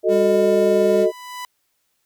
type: chord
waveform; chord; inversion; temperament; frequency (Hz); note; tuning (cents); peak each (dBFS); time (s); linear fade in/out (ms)
sine; D# diminished; first; equal; 370 / 440 / 622.3; F#4 / A4 / D#5; 0 / 0 / 0; -18; 0.03-1.12; 50
type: tone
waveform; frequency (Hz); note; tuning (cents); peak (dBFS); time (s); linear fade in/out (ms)
square; 200.2; G3; +37; -24; 0.08-1.07; 50
type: tone with exponential growth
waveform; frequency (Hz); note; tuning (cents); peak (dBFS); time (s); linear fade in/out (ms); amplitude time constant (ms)
sawtooth; 994; B5; +11; -24; 0.25-1.45; 1; 260
effects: white hiss -69 dBFS RMS until 2.05 s